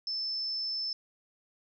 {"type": "tone", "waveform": "sine", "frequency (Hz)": 5274, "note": "E8", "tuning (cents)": 0, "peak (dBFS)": -31, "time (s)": [0.07, 0.93], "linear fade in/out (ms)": 2, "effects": []}